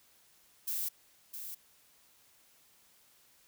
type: noise with echo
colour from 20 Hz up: violet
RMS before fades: -35 dBFS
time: 0.67-0.89 s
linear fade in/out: 10 ms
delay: 660 ms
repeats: 1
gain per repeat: -8 dB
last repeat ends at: 1.55 s
effects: white hiss -65 dBFS RMS until 3.47 s